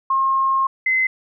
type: tone pair in turn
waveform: sine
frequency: 1072 / 2051 Hz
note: C6 / C7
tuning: +42 / -35 cents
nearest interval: major seventh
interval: 1123 cents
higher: second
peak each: -15 dBFS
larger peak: neither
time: 0.1-0.67 / 0.86-1.07 s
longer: first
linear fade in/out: 5 ms
effects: none